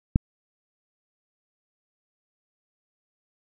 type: click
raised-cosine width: 5 ms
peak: -5 dBFS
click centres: 0.159 s
effects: none